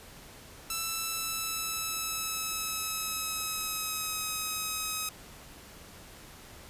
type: tone with pitch glide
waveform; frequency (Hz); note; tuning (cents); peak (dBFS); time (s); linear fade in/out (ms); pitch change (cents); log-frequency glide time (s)
5% pulse; 1326 to 1270.5; E6 to D#6; +10 to +36; -20; 0.7-5.09; 2; -74; 0.87-4.25
effects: pink hiss -50 dBFS RMS until 6.69 s + resampled to 32000 Hz